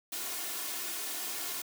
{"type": "noise with comb filter", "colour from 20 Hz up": "white", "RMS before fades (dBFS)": -37, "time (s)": [0.12, 1.62], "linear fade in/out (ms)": 5, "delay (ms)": 2.8, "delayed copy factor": 0.55, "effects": ["high-pass 200 Hz 12 dB/octave"]}